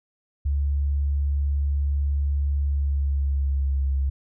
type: tone with pitch glide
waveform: sine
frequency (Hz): 70.9 to 68.01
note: C#2 to C#2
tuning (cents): +40 to -32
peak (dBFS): -20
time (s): 0.45-4.1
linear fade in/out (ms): 10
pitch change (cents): -72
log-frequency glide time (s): 2.62-3.9
effects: none